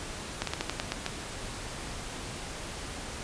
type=slowing click train; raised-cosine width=0.2 ms; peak=-12 dBFS; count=8; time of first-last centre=0.42-1.064 s; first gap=53 ms; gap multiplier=1.18; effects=pink hiss -39 dBFS RMS until 3.23 s + resampled to 22050 Hz